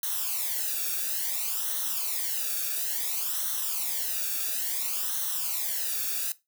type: noise with flanger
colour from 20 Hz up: blue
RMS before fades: -30 dBFS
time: 0.03-6.32 s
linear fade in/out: 2 ms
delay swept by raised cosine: 0.41 to 0.99 ms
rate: 0.58 Hz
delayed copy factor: -0.8
effects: noise-tail reverb RT60 0.2 s tail -17 dB re dry